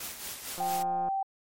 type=noise with tremolo; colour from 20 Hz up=white; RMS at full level=-37 dBFS; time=0-0.83 s; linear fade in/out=5 ms; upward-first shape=sine; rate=4.4 Hz; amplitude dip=55%
type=click train; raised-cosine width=1 ms; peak=-28 dBFS; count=90; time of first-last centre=0.58-1.086 s; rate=176 Hz
type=tone; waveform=sine; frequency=778 Hz; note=G5; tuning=13 cents flat; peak=-27 dBFS; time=0.6-1.23 s; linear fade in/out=5 ms
effects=MP3 64 kbps